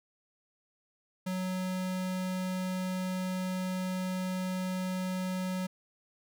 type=tone; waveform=square; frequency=185 Hz; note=F#3; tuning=in tune; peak=-32 dBFS; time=1.26-5.67 s; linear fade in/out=10 ms; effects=none